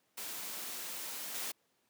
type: noise with level steps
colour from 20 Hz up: white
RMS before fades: -42 / -39 dBFS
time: 0.17-1.52 s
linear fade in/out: 10 ms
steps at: 1.34 s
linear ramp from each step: 10 ms
effects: pink hiss -75 dBFS RMS until 1.89 s + high-pass 200 Hz 12 dB/octave